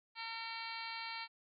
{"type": "harmonic tone", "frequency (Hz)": 455.4, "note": "A#4", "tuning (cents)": -40, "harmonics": [2, 3, 4, 5, 6, 7, 8, 9, 10], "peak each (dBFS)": [-47, -51, -52, -47, -52, -54, -58, -49, -52], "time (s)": [0.15, 1.28], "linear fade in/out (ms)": 50, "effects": []}